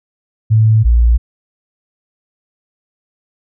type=tone pair in turn; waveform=sine; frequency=110 / 58.27 Hz; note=A2 / A#1; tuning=0 / 0 cents; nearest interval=major seventh; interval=1100 cents; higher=first; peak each=-6 dBFS; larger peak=neither; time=0.5-0.84 / 0.84-1.18 s; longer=neither; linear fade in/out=20 ms; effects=none